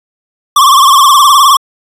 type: tone with vibrato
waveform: square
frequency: 1112 Hz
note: C#6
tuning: 5 cents sharp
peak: -3 dBFS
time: 0.56-1.57 s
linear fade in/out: 5 ms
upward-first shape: triangle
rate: 19 Hz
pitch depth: 130 cents each way
effects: resampled to 32000 Hz